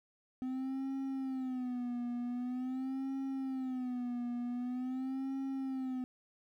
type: tone with vibrato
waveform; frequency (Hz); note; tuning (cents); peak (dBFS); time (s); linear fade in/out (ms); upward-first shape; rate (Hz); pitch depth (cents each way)
triangle; 255; C4; -44; -33; 0.42-6.04; 0; sine; 0.45; 95
effects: 12-bit